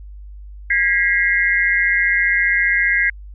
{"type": "tone cluster", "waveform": "sine", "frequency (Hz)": [1635, 1935, 2120], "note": ["G#6", "B6", "C7"], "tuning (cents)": [-28, -36, 22], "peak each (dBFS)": -18, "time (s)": [0.7, 3.1], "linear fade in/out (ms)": 5, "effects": ["added 50 Hz sine -33 dBFS peak until 3.34 s"]}